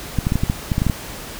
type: clicks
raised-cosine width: 5 ms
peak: -5 dBFS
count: 11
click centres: 0.187 / 0.269 / 0.321 / 0.356 / 0.435 / 0.499 / 0.718 / 0.781 / 0.819 / 0.867 / 0.898 s
effects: pink hiss -33 dBFS RMS until 1.39 s